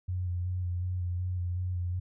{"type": "tone with vibrato", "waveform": "sine", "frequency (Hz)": 89.8, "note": "F2", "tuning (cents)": 49, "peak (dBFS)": -29, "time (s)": [0.08, 2], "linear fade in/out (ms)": 10, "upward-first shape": "square", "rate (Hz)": 2.7, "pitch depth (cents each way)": 23, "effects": []}